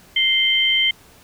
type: tone pair together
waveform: sine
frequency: 2093 / 3121 Hz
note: C7 / G7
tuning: 0 / -8 cents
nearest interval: perfect fifth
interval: 692 cents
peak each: -19 / -16 dBFS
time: 0.16-0.91 s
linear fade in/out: 5 ms
effects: pink hiss -49 dBFS RMS until 1.23 s